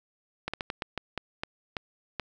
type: slowing click train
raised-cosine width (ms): 0.3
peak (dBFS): -15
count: 10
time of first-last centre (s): 0.48-2.197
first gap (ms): 56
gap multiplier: 1.29
effects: none